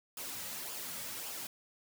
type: noise with flanger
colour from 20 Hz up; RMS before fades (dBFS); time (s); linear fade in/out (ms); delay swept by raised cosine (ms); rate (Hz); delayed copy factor
white; -42; 0.17-1.47; 2; 0.49 to 2.89; 1.8; -0.5
effects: none